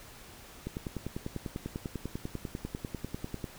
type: click train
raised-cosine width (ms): 3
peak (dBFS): -22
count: 29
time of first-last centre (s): 0.67-3.442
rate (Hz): 10.1
effects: pink hiss -51 dBFS RMS until 3.58 s